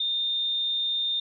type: tone with amplitude modulation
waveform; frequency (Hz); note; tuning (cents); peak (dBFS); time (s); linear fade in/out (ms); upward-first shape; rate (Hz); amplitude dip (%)
sine; 3632; A#7; -46; -23; 0-1.2; 5; sine; 233; 25
effects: none